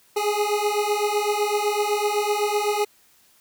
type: beating tone pair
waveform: 25% pulse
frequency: 412 / 419.9 Hz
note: G#4 / G#4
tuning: -14 / +19 cents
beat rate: 7.9 Hz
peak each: -20 dBFS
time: 0.16-2.85 s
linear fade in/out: 10 ms
effects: white hiss -58 dBFS RMS until 3.4 s